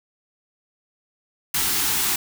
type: band-stop noise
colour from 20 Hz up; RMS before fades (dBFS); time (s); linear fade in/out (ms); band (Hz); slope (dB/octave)
white; -22; 1.54-2.16; 5; 440 to 720; 96
effects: none